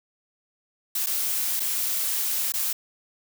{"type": "noise with dropouts", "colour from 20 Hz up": "blue", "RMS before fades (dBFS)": -26, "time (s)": [0.95, 2.73], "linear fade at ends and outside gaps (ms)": 5, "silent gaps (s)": [[1.062, 1.068], [1.597, 1.602], [2.522, 2.538]], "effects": []}